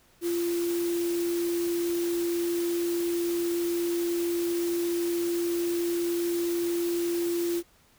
sine tone in noise, 344.1 Hz, F4, 26 cents flat, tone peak -25 dBFS, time 0.21-7.63 s, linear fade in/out 50 ms, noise white, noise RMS -39 dBFS, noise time 0.21-7.63 s, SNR +11 dB, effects pink hiss -61 dBFS RMS until 7.98 s

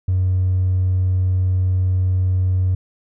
sine tone with hard clipping, 92.5 Hz, F#2, in tune, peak -15 dBFS, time 0.08-2.75 s, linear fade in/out 5 ms, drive 1 dB, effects none

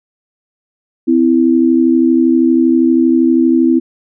sine tone pair together, 257.2 / 329.8 Hz, C4 / E4, -30 / +1 cents, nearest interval major third, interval 431 cents, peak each -10 dBFS, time 1.07-3.8 s, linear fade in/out 20 ms, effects none

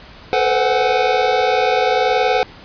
square tone cluster, 436.4 / 495.3 / 516 / 744 / 825 Hz, A4 / B4 / C5 / F#5 / G#5, -14 / +5 / -24 / +9 / -12 cents, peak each -21 / -22 / -21 / -18 / -25 dBFS, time 0.33-2.43 s, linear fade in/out 0 ms, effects pink hiss -40 dBFS RMS until 2.64 s + resampled to 11025 Hz

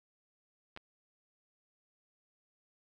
clicks, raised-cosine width 0.3 ms, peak -30 dBFS, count 2, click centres 0.764 / 0.774 s, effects none

